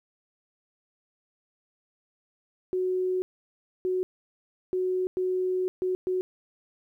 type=tone bursts at uneven times; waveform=sine; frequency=369.1 Hz; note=F#4; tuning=4 cents flat; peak=-24 dBFS; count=6; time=2.73-3.22 / 3.85-4.03 / 4.73-5.07 / 5.17-5.68 / 5.82-5.95 / 6.07-6.21 s; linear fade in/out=0 ms; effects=11-bit